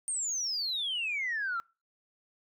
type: exponential sweep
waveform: sine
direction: down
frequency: 8870 to 1318.5 Hz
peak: -29 dBFS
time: 0.08-1.6 s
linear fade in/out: 0 ms
effects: noise-tail reverb RT60 0.3 s tail -25 dB re dry + tanh soft clip ceiling -26 dBFS